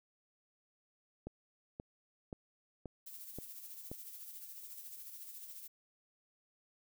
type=click train; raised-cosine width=2 ms; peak=-30 dBFS; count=6; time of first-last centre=1.27-3.916 s; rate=1.89 Hz
type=noise with tremolo; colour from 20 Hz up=violet; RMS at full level=-48 dBFS; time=3.06-5.68 s; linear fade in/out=10 ms; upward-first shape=sine; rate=14 Hz; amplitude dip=45%
effects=none